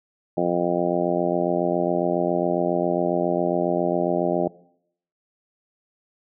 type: harmonic tone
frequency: 87.31 Hz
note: F2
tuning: in tune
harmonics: 2 / 3 / 4 / 5 / 6 / 7 / 8 / 9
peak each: -28 / -29 / -25 / -29 / -31 / -25 / -30 / -31 dBFS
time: 0.37-4.48 s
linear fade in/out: 5 ms
effects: noise-tail reverb RT60 0.7 s tail -21 dB re dry